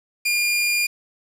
sawtooth tone, 2412 Hz, D7, 46 cents sharp, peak -15 dBFS, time 0.25-0.87 s, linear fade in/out 10 ms, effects resampled to 32000 Hz + 7-bit

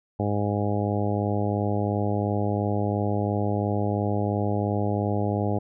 harmonic tone, 102.9 Hz, G#2, 16 cents flat, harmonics 1 / 2 / 3 / 4 / 5 / 6 / 7 / 8, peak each -26 / -29 / -31 / -32 / -33 / -34 / -34 / -35 dBFS, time 0.19-5.59 s, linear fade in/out 10 ms, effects none

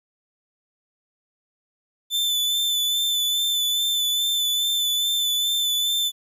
40% pulse tone with vibrato, 3520 Hz, A7, in tune, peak -19 dBFS, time 2.1-6.12 s, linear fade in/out 50 ms, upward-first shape sine, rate 2.4 Hz, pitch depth 23 cents each way, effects 10-bit

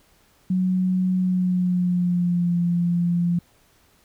sine tone with pitch glide, 184.6 to 173.24 Hz, F#3 to F3, -4 to -14 cents, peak -18 dBFS, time 0.5-3.39 s, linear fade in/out 5 ms, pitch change -110 cents, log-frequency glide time 1.16-2.57 s, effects pink hiss -59 dBFS RMS until 4.04 s

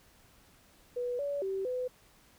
sine tone with pitch steps, 489.8 / 570 / 385.9 / 503 Hz, B4 / C#5 / G4 / B4, -14 / +48 / -27 / +32 cents, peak -31 dBFS, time 0.96-1.88 s, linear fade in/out 10 ms, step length 230 ms, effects pink hiss -62 dBFS RMS until 2.38 s

